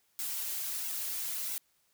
blue noise with flanger, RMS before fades -36 dBFS, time 0.19-1.58 s, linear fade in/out 0 ms, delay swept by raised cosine 1.6 to 6.7 ms, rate 1.5 Hz, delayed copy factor -0.75, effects white hiss -72 dBFS RMS until 1.93 s

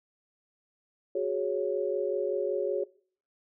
sine chord, F# suspended second, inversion none, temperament equal, 370 / 415.3 / 554.4 Hz, F#4 / G#4 / C#5, 0 / 0 / 0 cents, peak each -31 dBFS, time 1.15-2.84 s, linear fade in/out 5 ms, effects noise-tail reverb RT60 0.5 s tail -22 dB re dry

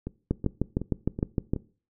two click trains, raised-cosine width 3 ms, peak -19 / -11 dBFS, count 5 / 9, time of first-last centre 0.07-1.563 / 0.31-1.535 s, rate 2.68 / 6.53 Hz, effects noise-tail reverb RT60 0.4 s tail -21 dB re dry

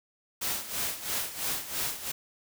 white noise with tremolo, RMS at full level -30 dBFS, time 0.41-2.12 s, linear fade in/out 10 ms, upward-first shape sine, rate 3 Hz, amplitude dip 75%, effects none

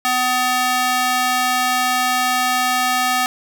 square tone with high-pass filter, 251.8 Hz, B3, 34 cents sharp, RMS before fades -18 dBFS, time 0.05-3.26 s, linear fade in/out 0 ms, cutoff 870 Hz, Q 1, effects none

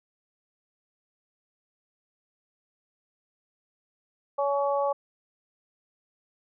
harmonic tone, 281.5 Hz, C#4, 27 cents sharp, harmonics 2 / 3 / 4, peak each -25 / -29 / -31 dBFS, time 4.38-4.93 s, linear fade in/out 10 ms, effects none

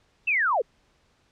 sine linear sweep, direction down, 2721 to 392 Hz, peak -20 dBFS, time 0.27-0.62 s, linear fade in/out 10 ms, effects pink hiss -65 dBFS RMS until 1.31 s + low-pass 6000 Hz 12 dB/octave

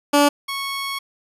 15% pulse tone pair in turn, 288.8 / 1103.7 Hz, D4 / C#6, -29 / -8 cents, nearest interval octave + major seventh, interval 2321 cents, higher second, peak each -6 / -18 dBFS, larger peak first, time 0.13-0.29 / 0.48-0.99 s, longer second, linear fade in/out 10 ms, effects resampled to 32000 Hz

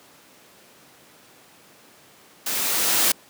white noise with level ramp, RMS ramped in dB -26 to -18 dBFS, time 2.46-3.12 s, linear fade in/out 5 ms, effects pink hiss -51 dBFS RMS until 3.29 s + high-pass 200 Hz 12 dB/octave

